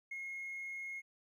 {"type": "tone with ADSR envelope", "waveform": "triangle", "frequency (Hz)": 2157, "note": "C#7", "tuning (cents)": -48, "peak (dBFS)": -36, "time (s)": [0.11, 1.02], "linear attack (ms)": 8, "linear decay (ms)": 33, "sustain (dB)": -2, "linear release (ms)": 39, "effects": ["tanh soft clip ceiling -37 dBFS"]}